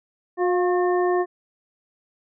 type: harmonic tone with a mistuned harmonic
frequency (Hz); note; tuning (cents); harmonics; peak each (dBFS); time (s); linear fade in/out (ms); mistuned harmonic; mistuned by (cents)
360; F#4; -47; 1 / 2 / 3 / 5; -19 / -25 / -29 / -33; 0.37-1.26; 50; 2; -32
effects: none